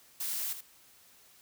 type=noise with echo; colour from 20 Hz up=blue; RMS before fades=-35 dBFS; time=0.2-0.53 s; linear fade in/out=5 ms; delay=79 ms; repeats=1; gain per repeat=-9 dB; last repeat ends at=0.609 s; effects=white hiss -60 dBFS RMS until 1.41 s